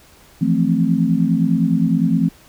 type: chord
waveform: sine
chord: F major seventh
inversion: third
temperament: equal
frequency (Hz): 164.81 / 174.61 / 220 / 261.6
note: E3 / F3 / A3 / C4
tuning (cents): 0 / 0 / 0 / 0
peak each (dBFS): -19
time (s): 0.41-2.29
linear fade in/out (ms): 10
effects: pink hiss -48 dBFS RMS until 2.48 s